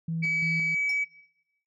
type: tone with tremolo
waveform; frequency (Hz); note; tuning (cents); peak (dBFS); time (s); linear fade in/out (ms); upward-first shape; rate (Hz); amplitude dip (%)
sine; 164; E3; -9; -27; 0.08-0.75; 5; square; 2.9; 55
type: tone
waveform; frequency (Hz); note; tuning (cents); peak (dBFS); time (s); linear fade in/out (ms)
sine; 2282; C#7; +50; -23; 0.22-1.05; 20
type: tone with exponential decay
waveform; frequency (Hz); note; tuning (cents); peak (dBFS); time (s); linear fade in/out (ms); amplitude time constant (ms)
sine; 5400; E8; +41; -31; 0.89-0.98; 5; 18
effects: noise-tail reverb RT60 0.9 s tail -20 dB re dry + tanh soft clip ceiling -20 dBFS